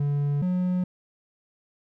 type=tone pair in turn; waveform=triangle; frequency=143.7 / 181.45 Hz; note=D3 / F#3; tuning=-37 / -34 cents; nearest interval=major third; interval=403 cents; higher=second; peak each=-20 dBFS; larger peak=neither; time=0-0.42 / 0.42-0.84 s; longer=neither; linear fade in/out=5 ms; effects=none